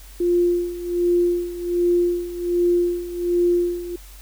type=tone with tremolo; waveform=sine; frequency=350 Hz; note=F4; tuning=4 cents sharp; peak=-14 dBFS; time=0.2-3.96 s; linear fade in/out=5 ms; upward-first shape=sine; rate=1.3 Hz; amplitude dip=80%; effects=added 47 Hz sine -40 dBFS peak until 4.21 s + white hiss -47 dBFS RMS until 4.21 s